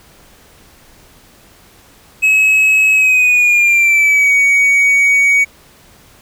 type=tone with pitch glide; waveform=triangle; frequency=2567 to 2248 Hz; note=E7 to C#7; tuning=-47 to +24 cents; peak=-6 dBFS; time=2.22-5.45 s; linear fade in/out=20 ms; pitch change=-229 cents; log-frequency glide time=2.93-4.34 s; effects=pink hiss -45 dBFS RMS until 6.21 s